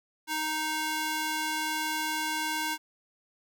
square tone with high-pass filter, 310.7 Hz, D#4, 2 cents flat, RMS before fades -31 dBFS, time 0.27-2.78 s, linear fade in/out 50 ms, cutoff 870 Hz, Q 0.73, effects none

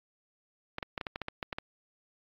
clicks, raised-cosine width 0.3 ms, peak -18 dBFS, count 11, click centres 0.784 / 0.828 / 0.978 / 1.012 / 1.068 / 1.159 / 1.217 / 1.284 / 1.428 / 1.528 / 1.585 s, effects low-pass 4000 Hz 12 dB/octave + AAC 32 kbps

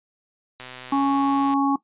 click train, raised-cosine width 0.2 ms, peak -20 dBFS, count 120, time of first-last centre 0.6-1.537 s, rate 127 Hz
harmonic tone, 277.2 Hz, C#4, in tune, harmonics 1 / 3 / 4, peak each -19 / -24 / -25 dBFS, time 0.92-1.76 s, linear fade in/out 5 ms
effects noise-tail reverb RT60 0.1 s tail -17 dB re dry + resampled to 8000 Hz

